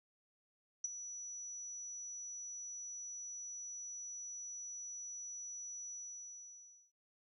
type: tone with ADSR envelope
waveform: sine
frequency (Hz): 5900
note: F#8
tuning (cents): -6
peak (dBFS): -32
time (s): 0.84-6.92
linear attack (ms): 5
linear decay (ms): 20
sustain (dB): -12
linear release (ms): 1000
effects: none